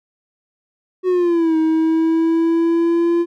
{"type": "exponential two-way sweep", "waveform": "triangle", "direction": "down then up", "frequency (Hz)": [372.2, 317.4, 343.1], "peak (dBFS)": -11, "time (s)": [1.03, 3.26], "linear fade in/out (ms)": 50, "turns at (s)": 1.57, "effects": []}